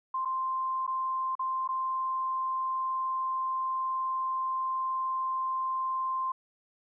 sine tone with dropouts, 1046.5 Hz, C6, in tune, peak -28 dBFS, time 0.14-6.32 s, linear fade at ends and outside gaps 5 ms, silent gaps 0.25-0.255 / 0.867-0.876 / 1.353-1.393 / 1.677-1.688 s, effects none

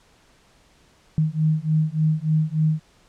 sine beating tone pair, 154.5 / 157.9 Hz, D#3 / D#3, -12 / +26 cents, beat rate 3.4 Hz, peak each -21 dBFS, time 1.18-2.8 s, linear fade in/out 0 ms, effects pink hiss -57 dBFS RMS until 3.08 s + low-pass 8000 Hz 12 dB/octave

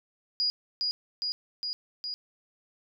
sine tone with echo, 4887 Hz, D#8, 32 cents flat, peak -24 dBFS, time 0.4-0.5 s, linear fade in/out 0 ms, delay 410 ms, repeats 4, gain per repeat -2 dB, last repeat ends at 2.14 s, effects none

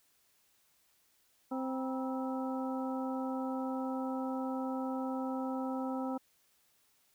harmonic tone with a mistuned harmonic, 261.6 Hz, C4, in tune, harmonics 1 / 2 / 3 / 4 / 5, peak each -35 / -41 / -42 / -46 / -46 dBFS, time 1.51-6.18 s, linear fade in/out 10 ms, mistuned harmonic 4, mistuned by -140 cents, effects white hiss -71 dBFS RMS until 7.14 s

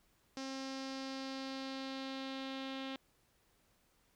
sawtooth tone with low-pass filter sweep, 267.3 Hz, C4, 37 cents sharp, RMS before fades -43 dBFS, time 0.37-2.96 s, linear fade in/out 0 ms, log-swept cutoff 5500 to 3500 Hz, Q 3.1, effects pink hiss -73 dBFS RMS until 4.15 s

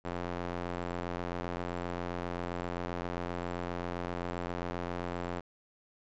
square tone with band-pass filter, 43.79 Hz, F1, 5 cents sharp, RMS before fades -37 dBFS, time 0.04-5.41 s, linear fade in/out 20 ms, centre 740 Hz, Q 0.55, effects resampled to 16000 Hz

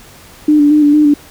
sine tone with vibrato, 296.5 Hz, D4, 17 cents sharp, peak -5 dBFS, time 0.48-1.14 s, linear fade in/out 5 ms, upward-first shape square, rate 4.4 Hz, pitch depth 29 cents each way, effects pink hiss -39 dBFS RMS until 1.3 s

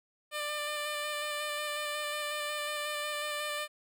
10% pulse tone with vibrato, 595 Hz, D5, 22 cents sharp, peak -25 dBFS, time 0.31-3.68 s, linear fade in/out 50 ms, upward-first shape square, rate 5.5 Hz, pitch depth 12 cents each way, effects none

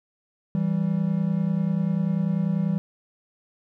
triangle tone pair together, 164.1 / 194.31 Hz, E3 / G3, -8 / -15 cents, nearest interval minor third, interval 293 cents, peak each -22 dBFS, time 0.55-2.78 s, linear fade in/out 0 ms, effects none

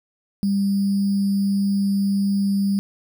sine tone with sample-and-hold, 198.4 Hz, G3, 21 cents sharp, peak -17 dBFS, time 0.43-2.79 s, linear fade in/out 0 ms, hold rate 4900 Hz, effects none

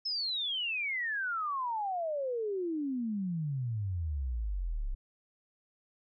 sine exponential sweep, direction down, 5290 to 31.57 Hz, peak -31 dBFS, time 0.05-4.95 s, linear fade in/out 10 ms, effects none

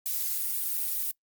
violet noise with flanger, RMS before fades -30 dBFS, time 0.06-1.11 s, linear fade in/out 0 ms, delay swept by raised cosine 1.7 to 4.7 ms, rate 1.9 Hz, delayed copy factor +0.85, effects noise-tail reverb RT60 0.1 s tail -24 dB re dry + Opus 48 kbps

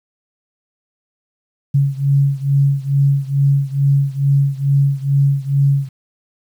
sine beating tone pair, 138.59 / 140.89 Hz, C#3 / C#3, 0 / +28 cents, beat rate 2.3 Hz, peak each -14 / -16 dBFS, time 1.74-5.89 s, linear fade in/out 10 ms, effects 8-bit

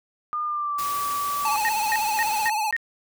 sine tone with pitch glide, 1212 to 1152.6 Hz, D#6 to D6, -46 to -33 cents, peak -24 dBFS, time 0.33-1.56 s, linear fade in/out 0 ms, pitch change -87 cents, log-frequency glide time 0.44-0.84 s
white noise, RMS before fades -34 dBFS, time 0.78-2.49 s, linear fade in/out 10 ms
square tone with vibrato, 861 Hz, A5, 38 cents flat, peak -23 dBFS, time 1.45-2.71 s, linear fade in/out 2 ms, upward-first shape triangle, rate 16 Hz, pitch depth 80 cents each way
sine tone bursts, 1852 Hz, A#6, 12 cents flat, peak -21 dBFS, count 5, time 1.65-2.765 s, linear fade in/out 0 ms, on 39 ms, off 230 ms
effects none

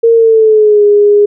sine tone with pitch glide, 460 to 412.2 Hz, A#4 to G#4, -23 to -13 cents, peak -3 dBFS, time 0.03-1.26 s, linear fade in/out 10 ms, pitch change -190 cents, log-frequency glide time 0.14-0.84 s, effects none

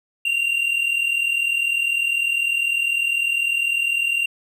triangle tone pair together, 2736 / 2776 Hz, F7 / F7, -36 / -11 cents, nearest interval unison, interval 25 cents, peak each -23 / -18 dBFS, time 0.25-4.26 s, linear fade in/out 5 ms, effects none

